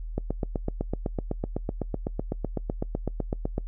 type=click train; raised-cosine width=2 ms; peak=-14 dBFS; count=28; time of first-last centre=0.18-3.581 s; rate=7.94 Hz; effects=noise-tail reverb RT60 0.1 s tail -24 dB re dry + added 40 Hz sine -32 dBFS peak until 3.67 s